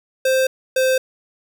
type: tone pair in turn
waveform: square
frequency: 523.3 / 520 Hz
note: C5 / C5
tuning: 0 / -11 cents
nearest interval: unison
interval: 11 cents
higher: first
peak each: -15 dBFS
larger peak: neither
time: 0.25-0.47 / 0.76-0.98 s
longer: neither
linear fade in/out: 5 ms
effects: 9-bit